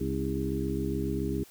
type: harmonic tone with a mistuned harmonic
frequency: 67.3 Hz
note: C2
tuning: 49 cents sharp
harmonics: 1 / 2 / 3 / 4 / 5 / 6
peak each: -35 / -35 / -35 / -35 / -35 / -35 dBFS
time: 0-1.44 s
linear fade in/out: 10 ms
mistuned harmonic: 5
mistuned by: -61 cents
effects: white hiss -55 dBFS RMS until 1.5 s